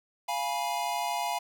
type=chord; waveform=square; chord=F diminished; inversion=none; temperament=equal with one note detuned; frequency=698.5 / 830.6 / 971.4 Hz; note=F5 / Ab5 / Cb6; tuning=0 / 0 / -29 cents; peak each=-34 dBFS; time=0.28-1.39 s; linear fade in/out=10 ms; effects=none